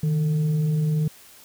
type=tone with frequency modulation; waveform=sine; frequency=155.56 Hz; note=D#3; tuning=in tune; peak=-19 dBFS; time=0.03-1.08 s; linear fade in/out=5 ms; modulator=290 Hz; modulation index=0.26; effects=white hiss -49 dBFS RMS until 1.44 s